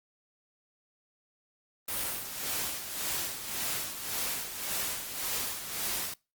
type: noise with tremolo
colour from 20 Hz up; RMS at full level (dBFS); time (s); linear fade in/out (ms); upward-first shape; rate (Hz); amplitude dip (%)
white; -32; 1.88-6.14; 5; sine; 1.8; 60
effects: noise-tail reverb RT60 0.3 s tail -26 dB re dry + Opus 32 kbps